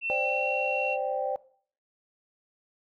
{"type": "tone with pitch glide", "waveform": "sine", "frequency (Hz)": [2698, 2729], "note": ["E7", "F7"], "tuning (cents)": [40, -41], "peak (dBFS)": -28, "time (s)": [0.01, 0.98], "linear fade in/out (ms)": 50, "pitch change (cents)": 19, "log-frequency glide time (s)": [0.19, 0.47]}
{"type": "chord", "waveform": "sine", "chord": "C suspended second", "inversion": "none", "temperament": "equal", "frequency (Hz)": [523.3, 587.3, 784], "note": ["C5", "D5", "G5"], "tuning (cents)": [0, 0, 0], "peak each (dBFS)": -31, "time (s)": [0.1, 1.36], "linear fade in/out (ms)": 0}
{"effects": ["noise-tail reverb RT60 0.5 s tail -19 dB re dry", "tanh soft clip ceiling -14 dBFS"]}